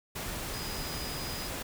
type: tone in noise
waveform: sine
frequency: 4955 Hz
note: D#8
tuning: 8 cents flat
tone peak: -42 dBFS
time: 0.53-1.48 s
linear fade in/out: 10 ms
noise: pink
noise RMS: -37 dBFS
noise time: 0.15-1.63 s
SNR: -8 dB
effects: none